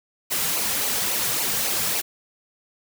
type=noise with flanger; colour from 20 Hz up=white; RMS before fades=-24 dBFS; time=0.3-2.02 s; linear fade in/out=20 ms; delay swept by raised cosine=0.56 to 3.36 ms; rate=3.6 Hz; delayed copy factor=-0.6; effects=none